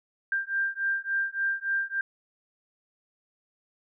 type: beating tone pair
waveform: sine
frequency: 1585 / 1588.5 Hz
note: G6 / G6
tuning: +19 / +23 cents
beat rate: 3.5 Hz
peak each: -29 / -29 dBFS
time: 0.32-2.01 s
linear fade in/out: 2 ms
effects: none